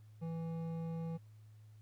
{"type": "tone with hard clipping", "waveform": "sine", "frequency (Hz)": 164.81, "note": "E3", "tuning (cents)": 0, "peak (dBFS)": -40, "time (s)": [0.21, 1.18], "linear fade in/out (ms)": 20, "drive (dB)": 10, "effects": ["added 107 Hz sine -55 dBFS peak until 1.81 s", "pink hiss -75 dBFS RMS until 1.81 s"]}